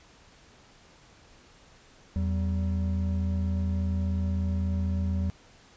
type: tone pair together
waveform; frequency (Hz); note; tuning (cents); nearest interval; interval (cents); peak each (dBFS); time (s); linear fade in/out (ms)
triangle; 82.41 / 190.87; E2 / G3; 0 / -46; octave + minor third; 1454; -24 / -29; 2.16-5.3; 0
effects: pink hiss -56 dBFS RMS until 5.76 s + resampled to 16000 Hz